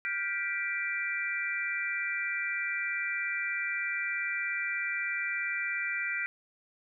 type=chord; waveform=sine; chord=G dominant seventh; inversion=third; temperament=just; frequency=1411.2 / 1568 / 1960 / 2352 Hz; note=F6 / G6 / B6 / D7; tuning=+18 / 0 / -14 / +2 cents; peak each=-38 / -38 / -34 / -34 dBFS; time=0.05-6.26 s; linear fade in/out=0 ms; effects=none